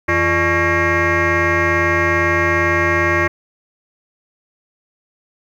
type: tone with frequency modulation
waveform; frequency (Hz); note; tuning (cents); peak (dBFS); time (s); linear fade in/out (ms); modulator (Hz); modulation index
sine; 1108.7; C#6; 0; -11; 0.08-3.28; 10; 255; 4.2
effects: tanh soft clip ceiling -10 dBFS + 8-bit